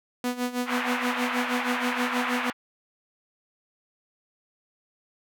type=tone with tremolo; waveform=sawtooth; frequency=246.9 Hz; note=B3; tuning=in tune; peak=-20 dBFS; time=0.24-2.5 s; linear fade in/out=2 ms; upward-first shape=sine; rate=6.3 Hz; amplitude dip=80%
type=band-pass noise; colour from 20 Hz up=pink; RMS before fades=-30 dBFS; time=0.65-2.53 s; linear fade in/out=50 ms; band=830 to 2700 Hz; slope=24 dB/octave
effects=none